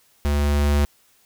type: tone with level ramp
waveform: square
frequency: 72.5 Hz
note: D2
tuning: 22 cents flat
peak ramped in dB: -19 to -16 dBFS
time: 0.25-0.85 s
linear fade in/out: 0 ms
effects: white hiss -59 dBFS RMS until 1.25 s